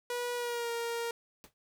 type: tone with pitch glide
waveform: sawtooth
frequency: 485.8 to 467.1 Hz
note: B4 to A#4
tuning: -29 to +3 cents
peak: -29 dBFS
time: 0.1-1.11 s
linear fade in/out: 2 ms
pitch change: -68 cents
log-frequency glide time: 0.35-0.71 s
type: noise with exponential decay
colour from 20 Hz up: pink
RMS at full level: -48 dBFS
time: 1.44-1.54 s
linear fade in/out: 0 ms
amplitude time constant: 20 ms
effects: none